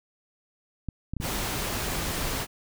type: clicks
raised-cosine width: 5 ms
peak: -19 dBFS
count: 4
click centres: 0.887 / 1.136 / 1.167 / 1.202 s
type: noise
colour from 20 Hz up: pink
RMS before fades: -30 dBFS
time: 1.2-2.47 s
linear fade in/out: 50 ms
effects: none